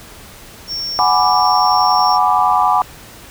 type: tone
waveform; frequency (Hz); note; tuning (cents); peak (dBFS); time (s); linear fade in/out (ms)
triangle; 5480; F8; -34; -19; 0.67-2.19; 50
type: chord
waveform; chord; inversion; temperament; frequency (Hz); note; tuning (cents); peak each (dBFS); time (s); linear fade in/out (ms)
sine; G# half-diminished seventh; third; equal with one note detuned; 740 / 830.6 / 991.2 / 1174.7; F#5 / G#5 / B5 / D6; 0 / 0 / +6 / 0; -16; 0.99-2.82; 0
effects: pink hiss -38 dBFS RMS until 3.3 s